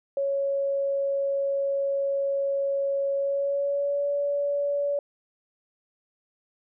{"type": "tone with pitch glide", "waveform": "sine", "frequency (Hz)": [554.4, 571], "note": ["C#5", "D5"], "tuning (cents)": [0, -49], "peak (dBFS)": -23, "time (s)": [0.17, 4.99], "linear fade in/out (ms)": 2, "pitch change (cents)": 51, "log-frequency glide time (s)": [3.15, 4.08], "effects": []}